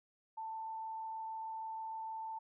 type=tone with frequency modulation; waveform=sine; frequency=888 Hz; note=A5; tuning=16 cents sharp; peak=-40 dBFS; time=0.37-2.39 s; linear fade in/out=10 ms; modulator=26.4 Hz; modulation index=0.23; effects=none